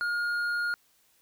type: tone with hard clipping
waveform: triangle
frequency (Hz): 1424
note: F6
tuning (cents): +33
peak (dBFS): -28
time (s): 0.01-0.74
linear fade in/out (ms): 0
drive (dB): 8
effects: white hiss -66 dBFS RMS until 1.21 s

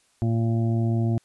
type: harmonic tone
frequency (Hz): 114.3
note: A#2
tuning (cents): -34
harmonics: 1 / 2 / 3 / 5 / 6 / 7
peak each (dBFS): -21 / -27 / -31 / -43 / -37 / -49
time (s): 0.22-1.18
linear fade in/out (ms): 0
effects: white hiss -64 dBFS RMS until 1.24 s + resampled to 24000 Hz

